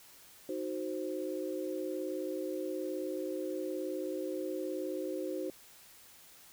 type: chord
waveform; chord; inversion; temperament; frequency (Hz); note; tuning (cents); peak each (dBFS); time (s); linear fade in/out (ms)
sine; C diminished; first; equal; 311.1 / 370 / 523.3; Eb4 / Gb4 / C5; 0 / 0 / 0; -39 / -38 / -39; 0.49-5.5; 2
effects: white hiss -57 dBFS RMS until 6.52 s